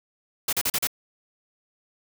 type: noise bursts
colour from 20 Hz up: white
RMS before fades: -24 dBFS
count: 5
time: 0.48-0.872 s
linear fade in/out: 5 ms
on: 48 ms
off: 38 ms
effects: none